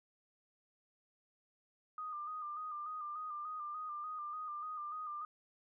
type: tone with vibrato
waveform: sine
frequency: 1219 Hz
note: D#6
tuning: 36 cents flat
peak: -40 dBFS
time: 1.98-5.25 s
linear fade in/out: 2 ms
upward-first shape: square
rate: 3.4 Hz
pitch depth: 38 cents each way
effects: none